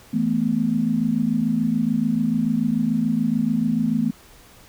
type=chord; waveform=sine; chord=E suspended fourth; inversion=none; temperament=equal; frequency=164.81 / 220 / 246.9 Hz; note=E3 / A3 / B3; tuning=0 / 0 / 0 cents; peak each=-26 / -21 / -22 dBFS; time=0.13-4.11 s; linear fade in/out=10 ms; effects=pink hiss -49 dBFS RMS until 4.68 s